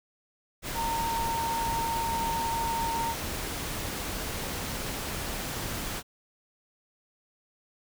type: tone in noise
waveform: sine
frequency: 918 Hz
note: A#5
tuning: 27 cents flat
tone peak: -28 dBFS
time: 0.74-3.15 s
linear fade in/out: 50 ms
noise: pink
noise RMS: -34 dBFS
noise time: 0.62-6.03 s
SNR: +3 dB
effects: none

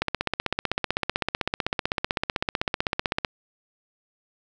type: click train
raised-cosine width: 0.3 ms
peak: -7 dBFS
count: 52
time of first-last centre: 0.02-3.248 s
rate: 15.8 Hz
effects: none

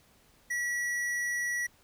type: tone with hard clipping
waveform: sine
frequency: 1936 Hz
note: B6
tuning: 35 cents flat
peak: -31 dBFS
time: 0.5-1.67 s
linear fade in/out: 10 ms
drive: 11 dB
effects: pink hiss -63 dBFS RMS until 1.83 s

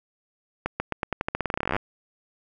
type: accelerating click train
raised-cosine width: 0.5 ms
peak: -10 dBFS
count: 24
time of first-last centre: 0.66-1.765 s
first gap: 140 ms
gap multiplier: 0.88
effects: none

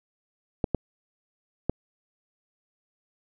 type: clicks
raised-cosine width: 2 ms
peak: -10 dBFS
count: 3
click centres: 0.642 / 0.747 / 1.696 s
effects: none

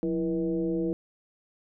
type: tone with frequency modulation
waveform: sine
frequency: 331.3 Hz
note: E4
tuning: 9 cents sharp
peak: -25 dBFS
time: 0.03-0.93 s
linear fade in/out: 0 ms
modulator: 152 Hz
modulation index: 1
effects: none

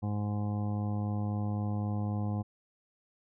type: harmonic tone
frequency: 103.83 Hz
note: G#2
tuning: in tune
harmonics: 1 / 2 / 3 / 4 / 5 / 6 / 7 / 8 / 9 / 10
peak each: -31 / -35 / -43 / -53 / -47 / -57 / -46 / -48 / -60 / -52 dBFS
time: 0.02-2.43 s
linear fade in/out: 20 ms
effects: none

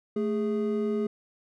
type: tone pair together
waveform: triangle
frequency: 219.3 / 413.1 Hz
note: A3 / G#4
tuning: -6 / -9 cents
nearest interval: major seventh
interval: 1097 cents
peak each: -26 dBFS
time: 0.16-1.07 s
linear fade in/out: 5 ms
effects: none

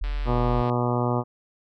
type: tone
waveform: sine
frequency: 43.65 Hz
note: F1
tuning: in tune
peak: -24 dBFS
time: 0.01-0.62 s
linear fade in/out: 10 ms
type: click train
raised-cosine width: 0.3 ms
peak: -25 dBFS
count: 97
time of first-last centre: 0.04-0.698 s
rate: 146 Hz
type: harmonic tone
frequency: 121.9 Hz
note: B2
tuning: 22 cents flat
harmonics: 1 / 2 / 3 / 4 / 5 / 6 / 7 / 8 / 9 / 10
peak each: -25 / -28 / -30 / -31 / -32 / -33 / -33 / -34 / -35 / -35 dBFS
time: 0.25-1.24 s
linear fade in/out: 50 ms
effects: none

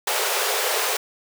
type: high-pass noise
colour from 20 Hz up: pink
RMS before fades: -23 dBFS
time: 0.07-0.97 s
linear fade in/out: 5 ms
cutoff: 390 Hz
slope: 96 dB/octave
effects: none

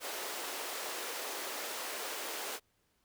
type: high-pass noise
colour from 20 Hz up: pink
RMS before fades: -40 dBFS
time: 0-2.6 s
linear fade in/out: 50 ms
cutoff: 380 Hz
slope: 24 dB/octave
effects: pink hiss -75 dBFS RMS until 3.04 s

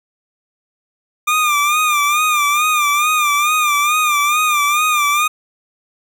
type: tone with vibrato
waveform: 25% pulse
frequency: 1201 Hz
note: D6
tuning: 38 cents sharp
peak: -9 dBFS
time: 1.27-5.28 s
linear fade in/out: 10 ms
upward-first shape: sine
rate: 2.3 Hz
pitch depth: 66 cents each way
effects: none

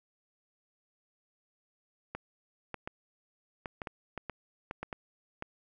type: clicks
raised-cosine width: 0.5 ms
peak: -22 dBFS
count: 12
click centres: 2.15 / 2.743 / 2.875 / 3.658 / 3.818 / 3.872 / 4.177 / 4.297 / 4.711 / 4.83 / 4.928 / 5.424 s
effects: none

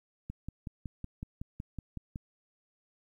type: click train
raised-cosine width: 5 ms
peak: -26 dBFS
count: 11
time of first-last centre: 0.3-2.159 s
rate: 5.38 Hz
effects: 11-bit

